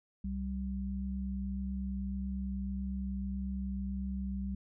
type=tone pair together; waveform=sine; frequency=65.41 / 194.54 Hz; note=C2 / G3; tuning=0 / -13 cents; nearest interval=octave + perfect fifth; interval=1887 cents; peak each=-37 / -36 dBFS; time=0.24-4.55 s; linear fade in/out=5 ms; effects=none